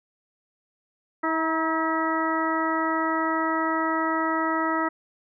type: harmonic tone with a mistuned harmonic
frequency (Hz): 322.5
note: E4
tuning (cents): -38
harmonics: 1 / 2 / 3 / 4 / 5 / 6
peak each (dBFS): -27 / -31 / -29 / -27 / -37 / -31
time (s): 1.23-4.89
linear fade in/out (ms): 10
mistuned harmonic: 3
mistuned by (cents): -28
effects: none